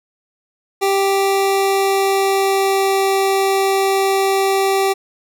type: tone with pitch glide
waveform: 25% pulse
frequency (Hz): 392 to 388.8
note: G4 to G4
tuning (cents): 0 to -14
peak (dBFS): -10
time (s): 0.81-4.94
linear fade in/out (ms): 20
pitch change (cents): -14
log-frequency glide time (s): 0.96-3.03
effects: none